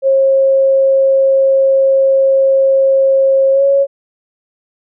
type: tone with pitch glide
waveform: sine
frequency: 539 to 553.5 Hz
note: C#5 to C#5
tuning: -49 to -3 cents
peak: -7 dBFS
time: 0.02-3.87 s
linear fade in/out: 50 ms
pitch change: +46 cents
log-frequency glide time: 3.52-3.63 s
effects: none